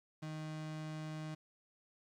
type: tone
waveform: 35% pulse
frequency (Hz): 155.56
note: D#3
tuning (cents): 0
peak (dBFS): -40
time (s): 0.22-1.35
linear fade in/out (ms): 10
effects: low-pass 7000 Hz 12 dB/octave + 11-bit